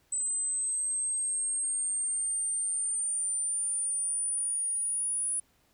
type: linear sweep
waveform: sine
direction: up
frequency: 8060 to 9800 Hz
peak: -28 dBFS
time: 0.12-5.4 s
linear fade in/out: 5 ms
effects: pink hiss -68 dBFS RMS until 5.73 s